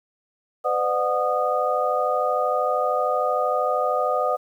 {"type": "tone cluster", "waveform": "sine", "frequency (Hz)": [506, 599, 732, 1232], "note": ["B4", "D5", "F#5", "D#6"], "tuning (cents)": [42, 34, -19, -17], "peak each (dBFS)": -25, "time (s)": [0.64, 4.37], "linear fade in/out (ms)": 20, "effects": ["9-bit"]}